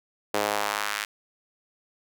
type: tone with high-pass filter sweep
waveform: sawtooth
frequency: 103.83 Hz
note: G#2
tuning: in tune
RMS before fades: -28 dBFS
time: 0.34-1.05 s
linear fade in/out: 5 ms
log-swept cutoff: 470 to 1800 Hz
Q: 1.3
effects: none